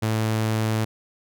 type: tone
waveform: sawtooth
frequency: 110 Hz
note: A2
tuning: in tune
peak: -17 dBFS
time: 0.02-0.85 s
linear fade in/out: 10 ms
effects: none